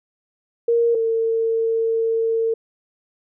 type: tone pair in turn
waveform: sine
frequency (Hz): 467.4 / 452.8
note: A#4 / A4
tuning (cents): +5 / +50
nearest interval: minor second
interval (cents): 55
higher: first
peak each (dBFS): -14 / -17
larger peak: first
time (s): 0.68-0.95 / 0.95-2.54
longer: second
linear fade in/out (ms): 5
effects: none